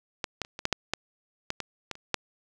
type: clicks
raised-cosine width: 0.2 ms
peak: -12 / -12 / -27 / -21 / -8 / -6 / -9 / -12 / -15 / -16 / -29 / -7 dBFS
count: 12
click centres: 0.242 / 0.417 / 0.449 / 0.591 / 0.654 / 0.727 / 0.936 / 1.504 / 1.603 / 1.913 / 1.954 / 2.143 s
effects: none